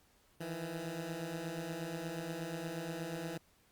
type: beating tone pair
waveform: 15% pulse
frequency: 159.1 / 167.5 Hz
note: D#3 / E3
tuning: +39 / +28 cents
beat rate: 8.4 Hz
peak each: -38 / -34 dBFS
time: 0.4-3.38 s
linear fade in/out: 10 ms
effects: pink hiss -69 dBFS RMS until 3.71 s + Opus 48 kbps